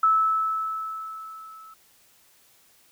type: tone with level ramp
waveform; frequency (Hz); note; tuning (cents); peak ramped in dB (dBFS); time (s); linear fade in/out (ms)
sine; 1306; E6; -17; -15 to -44; 0.03-1.74; 5
effects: white hiss -59 dBFS RMS until 2.91 s